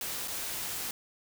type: noise with dropouts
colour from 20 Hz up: white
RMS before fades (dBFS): -36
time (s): 0.01-0.91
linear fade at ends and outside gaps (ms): 2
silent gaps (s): 0.276-0.28
effects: none